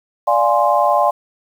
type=chord; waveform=sine; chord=D half-diminished seventh; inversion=none; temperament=equal; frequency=587.3 / 698.5 / 830.6 / 1046.5 Hz; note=D5 / F5 / Ab5 / C6; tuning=0 / 0 / 0 / 0 cents; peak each=-17 dBFS; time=0.27-1.11 s; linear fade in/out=10 ms; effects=7-bit